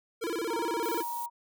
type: tone with vibrato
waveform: square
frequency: 392 Hz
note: G4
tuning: in tune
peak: -31 dBFS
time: 0.21-1.03 s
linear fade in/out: 20 ms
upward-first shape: square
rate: 17 Hz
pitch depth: 270 cents each way
type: tone with pitch glide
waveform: sine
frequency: 932.3 to 947 Hz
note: A#5 to A#5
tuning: 0 to +27 cents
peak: -33 dBFS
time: 0.47-1.3 s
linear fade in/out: 50 ms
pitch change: +27 cents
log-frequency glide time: 0.58-0.64 s
type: noise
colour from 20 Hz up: violet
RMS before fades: -41 dBFS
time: 0.83-1.26 s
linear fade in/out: 5 ms
effects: none